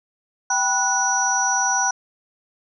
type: tone cluster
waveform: sine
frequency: 776 / 980 / 1467 / 5740 / 5990 Hz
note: G5 / B5 / F#6 / F8 / F#8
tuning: -18 / -14 / -15 / +47 / +20 cents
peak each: -24 dBFS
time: 0.5-1.91 s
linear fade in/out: 5 ms
effects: none